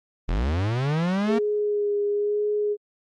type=linear sweep; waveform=45% pulse; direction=up; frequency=36.58 to 234.1 Hz; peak=-21 dBFS; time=0.28-1.39 s; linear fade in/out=10 ms
type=tone with vibrato; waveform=sine; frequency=414 Hz; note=G#4; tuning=5 cents flat; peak=-21 dBFS; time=1.26-2.77 s; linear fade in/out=50 ms; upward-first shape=sine; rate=1 Hz; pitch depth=19 cents each way
effects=low-pass 4000 Hz 12 dB/octave + Opus 32 kbps